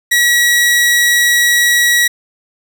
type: tone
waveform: sawtooth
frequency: 1922 Hz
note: B6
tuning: 48 cents flat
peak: -5 dBFS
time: 0.11-2.08 s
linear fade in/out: 10 ms
effects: none